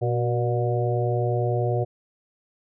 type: harmonic tone with a mistuned harmonic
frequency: 120 Hz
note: B2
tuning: 49 cents flat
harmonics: 1 / 3 / 4 / 5 / 6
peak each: -23 / -28 / -29 / -30 / -31 dBFS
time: 0.01-1.85 s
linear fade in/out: 20 ms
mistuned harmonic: 3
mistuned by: +45 cents
effects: none